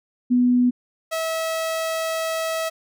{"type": "tone pair in turn", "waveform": ["sine", "sawtooth"], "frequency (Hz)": [246.9, 647.8], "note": ["B3", "E5"], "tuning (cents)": [0, -30], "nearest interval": "octave + perfect fourth", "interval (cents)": 1670, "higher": "second", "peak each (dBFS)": [-14, -19], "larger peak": "first", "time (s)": [[0.3, 0.71], [1.11, 2.7]], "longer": "second", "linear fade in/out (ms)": 20, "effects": []}